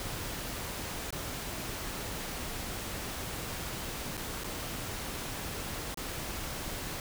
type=noise with dropouts; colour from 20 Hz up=pink; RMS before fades=-38 dBFS; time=0-7 s; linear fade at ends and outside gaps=1 ms; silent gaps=1.106-1.125 / 4.17-4.176 / 4.437-4.443 / 5.944-5.973 s; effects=none